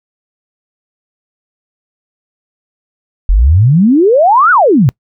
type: exponential two-way sweep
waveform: sine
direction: up then down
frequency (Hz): 40.97 to 1503 to 115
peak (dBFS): -4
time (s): 3.29-4.89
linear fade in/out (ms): 0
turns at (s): 4.51
effects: noise-tail reverb RT60 0.1 s tail -25 dB re dry